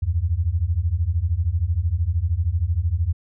sine beating tone pair, 77.78 / 90.78 Hz, D#2 / F#2, 0 / -32 cents, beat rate 13 Hz, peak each -22 / -21 dBFS, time 0.02-3.13 s, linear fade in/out 10 ms, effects none

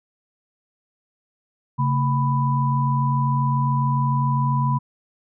sine tone cluster, 136.8 / 224.1 / 992 Hz, C#3 / A3 / B5, -23 / +32 / +7 cents, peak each -19 / -28 / -23 dBFS, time 1.78-4.79 s, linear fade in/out 20 ms, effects none

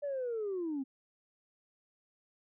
sine linear sweep, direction down, 587.3 to 257.7 Hz, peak -32 dBFS, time 0.02-0.84 s, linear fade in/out 20 ms, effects tanh soft clip ceiling -30 dBFS

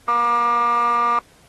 15% pulse tone with band-pass filter, 237.8 Hz, A#3, 35 cents sharp, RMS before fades -18 dBFS, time 0.08-1.19 s, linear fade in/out 2 ms, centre 1200 Hz, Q 9.4, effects pink hiss -53 dBFS RMS until 1.48 s + AAC 32 kbps

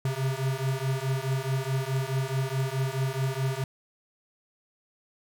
square beating tone pair, 130.81 / 135.51 Hz, C3 / C#3, 0 / -39 cents, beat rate 4.7 Hz, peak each -30 dBFS, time 0.05-3.64 s, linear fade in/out 2 ms, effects none

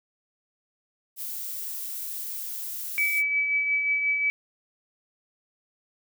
violet noise, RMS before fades -34 dBFS, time 1.16-3.23 s, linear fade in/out 50 ms
sine tone with tremolo, 2293 Hz, D7, 42 cents flat, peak -20 dBFS, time 2.98-4.3 s, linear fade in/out 0 ms, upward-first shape triangle, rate 5.6 Hz, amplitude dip 45%
effects none

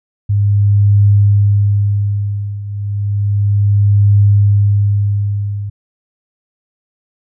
sine tone with tremolo, 101.8 Hz, G#2, 34 cents flat, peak -5 dBFS, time 0.29-5.7 s, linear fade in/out 10 ms, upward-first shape triangle, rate 0.32 Hz, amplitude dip 85%, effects none

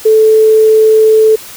sine tone, 437.2 Hz, A4, 11 cents flat, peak -3 dBFS, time 0.05-1.36 s, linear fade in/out 10 ms, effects white hiss -30 dBFS RMS until 1.56 s

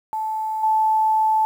sine tone with level steps, 873 Hz, A5, 14 cents flat, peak -22 / -15 dBFS, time 0.13-1.45 s, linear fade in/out 0 ms, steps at 0.63 s, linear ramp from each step 5 ms, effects 8-bit

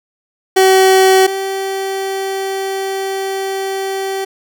30% pulse tone pair in turn, 380 / 386.9 Hz, F#4 / G4, +46 / -23 cents, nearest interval unison, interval 31 cents, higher second, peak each -4 / -15 dBFS, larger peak first, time 0.56-1.27 / 1.27-4.25 s, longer second, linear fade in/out 10 ms, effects none

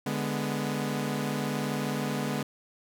sawtooth chord, G# diminished, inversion second, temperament equal, 146.83 / 207.7 / 246.9 Hz, D3 / G#3 / B3, 0 / 0 / 0 cents, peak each -29 dBFS, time 0.06-2.43 s, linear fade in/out 5 ms, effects none

